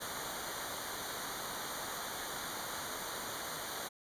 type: noise with comb filter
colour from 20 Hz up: pink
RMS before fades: -41 dBFS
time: 0-3.89 s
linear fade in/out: 20 ms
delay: 0.38 ms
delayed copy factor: -0.9
effects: resampled to 32000 Hz